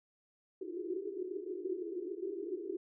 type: band-pass noise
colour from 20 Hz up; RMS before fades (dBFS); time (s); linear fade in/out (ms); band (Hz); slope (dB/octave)
white; -40; 0.61-2.77; 5; 330 to 400; 96
effects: none